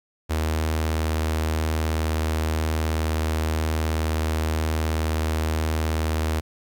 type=tone with notch filter; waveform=sawtooth; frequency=79 Hz; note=D#2; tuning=27 cents sharp; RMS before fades=-24 dBFS; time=0.29-6.41 s; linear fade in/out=20 ms; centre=170 Hz; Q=2; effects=9-bit